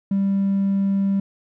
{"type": "tone", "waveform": "triangle", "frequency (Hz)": 196.5, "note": "G3", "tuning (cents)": 4, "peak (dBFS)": -14, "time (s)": [0.11, 1.2], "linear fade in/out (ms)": 5, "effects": ["tanh soft clip ceiling -13 dBFS"]}